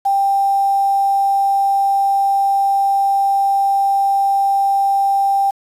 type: tone with quantisation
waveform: sine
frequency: 790 Hz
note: G5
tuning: 13 cents sharp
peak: -12 dBFS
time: 0.05-5.51 s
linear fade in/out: 10 ms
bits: 6
effects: resampled to 32000 Hz